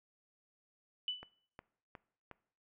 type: tone with exponential decay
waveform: sine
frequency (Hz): 2984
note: F#7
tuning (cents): +14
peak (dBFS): -31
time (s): 1.08-1.29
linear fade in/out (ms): 1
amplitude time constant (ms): 45
type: click train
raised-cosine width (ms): 0.5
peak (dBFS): -33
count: 4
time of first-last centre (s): 1.23-2.313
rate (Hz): 2.77
effects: noise-tail reverb RT60 0.6 s tail -21 dB re dry